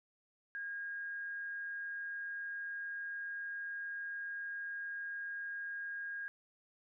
sine tone with amplitude modulation, 1628 Hz, G#6, 35 cents flat, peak -38 dBFS, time 0.55-6.28 s, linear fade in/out 0 ms, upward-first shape sine, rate 167 Hz, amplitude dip 25%, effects none

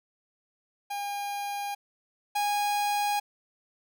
45% pulse tone pair in turn, 810 / 822.7 Hz, G#5 / G#5, -43 / -17 cents, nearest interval unison, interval 26 cents, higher second, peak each -31 / -25 dBFS, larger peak second, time 0.9-1.75 / 2.35-3.2 s, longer neither, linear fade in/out 10 ms, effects none

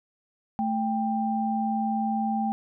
sine tone pair together, 220 / 790.6 Hz, A3 / G5, 0 / +15 cents, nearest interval octave + minor seventh, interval 2215 cents, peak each -26 / -27 dBFS, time 0.59-2.52 s, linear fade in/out 0 ms, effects none

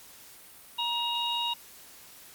harmonic tone, 946 Hz, A#5, 25 cents sharp, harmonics 1 / 3 / 4, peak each -32 / -32 / -32 dBFS, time 0.78-1.54 s, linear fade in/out 10 ms, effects white hiss -51 dBFS RMS until 2.34 s + Opus 48 kbps

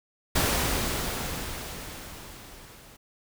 pink noise with level ramp, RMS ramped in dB -23 to -51 dBFS, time 0.35-2.97 s, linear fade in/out 10 ms, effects none

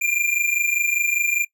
square tone pair together, 2380 / 2405 Hz, D7 / D7, +22 / +41 cents, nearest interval unison, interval 19 cents, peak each -22 dBFS, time 0.01-1.45 s, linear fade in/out 10 ms, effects noise-tail reverb RT60 0.1 s tail -21 dB re dry

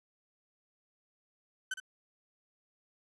35% pulse tone with echo, 1526 Hz, G6, 47 cents flat, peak -31 dBFS, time 1.71-1.74 s, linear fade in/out 5 ms, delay 61 ms, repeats 1, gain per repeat -9 dB, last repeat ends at 1.801 s, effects resampled to 24000 Hz

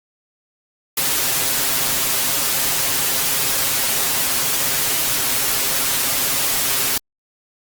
white noise with comb filter, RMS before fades -19 dBFS, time 0.97-6.98 s, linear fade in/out 5 ms, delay 7.4 ms, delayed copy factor +0.7, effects Opus 48 kbps

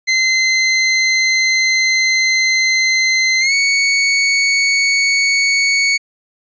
sawtooth tone with pitch glide, 2065 to 2226 Hz, C7 to C#7, -23 to +7 cents, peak -8 dBFS, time 0.07-5.98 s, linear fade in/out 20 ms, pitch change +130 cents, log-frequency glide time 3.4-3.53 s, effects resampled to 16000 Hz

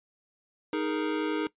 square chord, D# suspended fourth, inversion none, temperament equal, 311.1 / 415.3 / 466.2 Hz, D#4 / G#4 / A#4, 0 / 0 / 0 cents, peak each -30 / -34 / -35 dBFS, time 0.73-1.47 s, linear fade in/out 2 ms, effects noise-tail reverb RT60 0.1 s tail -19 dB re dry + resampled to 8000 Hz

